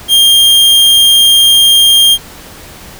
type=tone; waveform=45% pulse; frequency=3208 Hz; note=G7; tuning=39 cents sharp; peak=-3 dBFS; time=0.08-2.18 s; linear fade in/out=50 ms; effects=pink hiss -32 dBFS RMS until 2.99 s